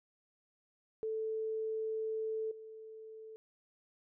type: tone with level steps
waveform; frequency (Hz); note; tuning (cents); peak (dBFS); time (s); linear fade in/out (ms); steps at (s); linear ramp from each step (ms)
sine; 440; A4; 0; -34 / -47; 1.03-3.36; 0; 2.51; 5
effects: none